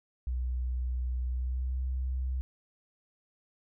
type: tone with pitch glide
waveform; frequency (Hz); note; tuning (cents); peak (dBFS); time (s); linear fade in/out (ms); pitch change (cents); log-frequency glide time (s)
sine; 62.2 to 64.28; B1 to C2; +13 to -30; -29; 0.27-2.41; 0; +57; 1.3-1.78
effects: none